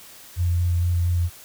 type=tone with vibrato; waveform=sine; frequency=87.1 Hz; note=F2; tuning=4 cents flat; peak=-18 dBFS; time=0.36-1.3 s; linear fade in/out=50 ms; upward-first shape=square; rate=4.3 Hz; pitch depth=12 cents each way; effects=white hiss -45 dBFS RMS until 1.44 s